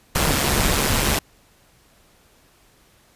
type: noise with amplitude modulation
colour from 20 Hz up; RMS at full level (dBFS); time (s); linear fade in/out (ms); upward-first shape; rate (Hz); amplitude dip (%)
pink; -17; 0.15-1.19; 5; sine; 141; 55
effects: pink hiss -56 dBFS RMS until 3.15 s + resampled to 32000 Hz